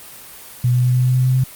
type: tone with pitch steps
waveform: sine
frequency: 123.47 / 124.33 / 125.19 / 126.06 / 126.94 / 127.82 / 128.71 / 129.61 Hz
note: B2 / B2 / B2 / B2 / B2 / C3 / C3 / C3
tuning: 0 / +12 / +24 / +36 / +48 / -40 / -28 / -16 cents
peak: -12 dBFS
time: 0.64-1.44 s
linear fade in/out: 5 ms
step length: 100 ms
effects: white hiss -38 dBFS RMS until 1.55 s + Opus 32 kbps